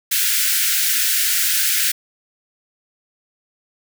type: high-pass noise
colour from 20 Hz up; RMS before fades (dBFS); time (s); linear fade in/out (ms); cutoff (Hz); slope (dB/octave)
white; -18; 0.11-1.92; 10; 1400; 96
effects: none